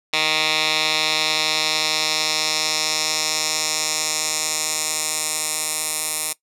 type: tone with band-pass filter sweep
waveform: 10% pulse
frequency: 155.56 Hz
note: D#3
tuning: in tune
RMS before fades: -22 dBFS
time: 0.13-6.33 s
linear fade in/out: 5 ms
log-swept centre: 3400 to 9600 Hz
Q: 1.8
effects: noise-tail reverb RT60 0.1 s tail -19 dB re dry